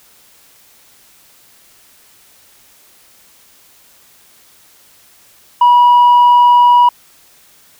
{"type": "tone with tanh clipping", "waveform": "sine", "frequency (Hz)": 971, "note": "B5", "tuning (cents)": -30, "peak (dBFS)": -5, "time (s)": [5.61, 6.89], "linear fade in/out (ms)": 5, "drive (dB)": 1, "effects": ["white hiss -47 dBFS RMS until 7.79 s"]}